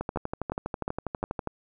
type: two click trains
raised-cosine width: 1 ms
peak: -15 / -16 dBFS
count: 4 / 19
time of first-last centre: 0.16-1.239 / 0.01-1.473 s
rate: 2.78 / 12.3 Hz
effects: none